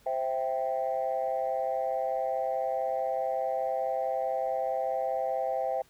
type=chord; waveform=sine; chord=C major; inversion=none; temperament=equal; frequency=523.3 / 659.3 / 784 Hz; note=C5 / E5 / G5; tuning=0 / 0 / 0 cents; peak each=-31 dBFS; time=0.06-5.82 s; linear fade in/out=5 ms; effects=tanh soft clip ceiling -20 dBFS + pink hiss -62 dBFS RMS until 5.89 s